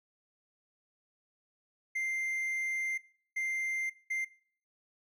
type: tone bursts at uneven times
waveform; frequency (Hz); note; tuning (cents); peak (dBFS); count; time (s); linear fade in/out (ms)
triangle; 2093; C7; 0; -29; 3; 1.95-2.98 / 3.36-3.9 / 4.1-4.25; 10
effects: noise-tail reverb RT60 0.5 s tail -21 dB re dry